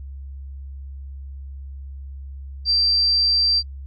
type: tone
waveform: sine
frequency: 4699 Hz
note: D8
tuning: in tune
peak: -15 dBFS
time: 2.65-3.63 s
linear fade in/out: 50 ms
effects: added 68 Hz sine -32 dBFS peak until 3.86 s + AAC 48 kbps